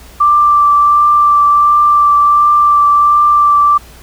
sine tone with vibrato, 1174.7 Hz, D6, in tune, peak -5 dBFS, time 0.2-3.78 s, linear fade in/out 10 ms, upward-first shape triangle, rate 1.4 Hz, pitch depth 14 cents each way, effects added 60 Hz sine -37 dBFS peak until 4.02 s + pink hiss -39 dBFS RMS until 4.02 s

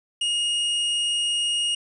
45% pulse tone, 2863 Hz, F7, 42 cents sharp, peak -21 dBFS, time 0.21-1.75 s, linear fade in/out 5 ms, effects resampled to 22050 Hz

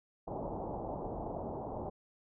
white low-pass noise, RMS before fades -40 dBFS, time 0.27-1.9 s, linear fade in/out 10 ms, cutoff 890 Hz, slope 48 dB/octave, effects none

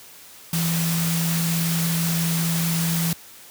sine tone in noise, 166.6 Hz, E3, 19 cents sharp, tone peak -21 dBFS, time 0.53-3.13 s, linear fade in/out 2 ms, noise white, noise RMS -27 dBFS, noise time 0.53-3.13 s, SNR +3 dB, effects white hiss -45 dBFS RMS until 3.5 s + high-pass 60 Hz 12 dB/octave

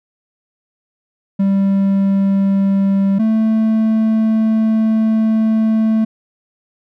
triangle tone pair in turn, 196 / 220.5 Hz, G3 / A3, 0 / +4 cents, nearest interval major second, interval 204 cents, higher second, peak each -9 dBFS, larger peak neither, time 1.39-3.19 / 3.19-6.05 s, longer second, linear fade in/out 10 ms, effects none

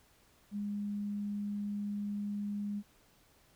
sine tone, 204.9 Hz, G#3, 23 cents flat, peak -34 dBFS, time 0.51-2.83 s, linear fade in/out 50 ms, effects pink hiss -66 dBFS RMS until 3.55 s

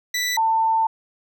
20% pulse / sine tone pair in turn, 1975.5 / 894.3 Hz, B6 / A5, 0 / +28 cents, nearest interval octave + major second, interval 1372 cents, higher first, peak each -16 dBFS, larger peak neither, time 0.14-0.37 / 0.37-0.87 s, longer second, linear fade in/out 5 ms, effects none

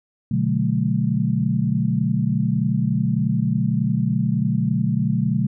sine chord, B minor seventh, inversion none, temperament equal with one note detuned, 123.47 / 146.83 / 185 / 216.1 Hz, B2 / D3 / F#3 / A3, 0 / 0 / 0 / -31 cents, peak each -23 dBFS, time 0.31-5.47 s, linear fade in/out 5 ms, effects none

